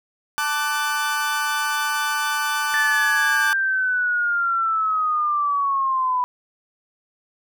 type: chord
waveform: 40% pulse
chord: D major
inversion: second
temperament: equal with one note detuned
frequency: 880 / 1174.7 / 1498.9 Hz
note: A5 / D6 / F#6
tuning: 0 / 0 / +22 cents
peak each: -26 / -25 / -23 dBFS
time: 0.38-3.53 s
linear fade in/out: 0 ms
type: linear sweep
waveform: sine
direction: down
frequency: 1760 to 987.8 Hz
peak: -18 dBFS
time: 2.74-6.24 s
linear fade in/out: 0 ms
effects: none